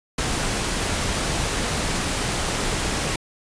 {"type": "noise", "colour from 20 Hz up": "pink", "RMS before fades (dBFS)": -24, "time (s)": [0.18, 3.16], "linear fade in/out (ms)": 5, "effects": ["resampled to 22050 Hz"]}